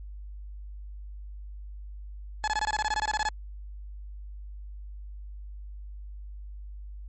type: tone bursts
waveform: 30% pulse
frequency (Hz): 855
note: A5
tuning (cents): -50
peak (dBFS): -22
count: 15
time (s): 2.44-3.288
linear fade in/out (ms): 0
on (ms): 36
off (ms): 22
effects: added 50 Hz sine -38 dBFS peak until 7.08 s + MP3 32 kbps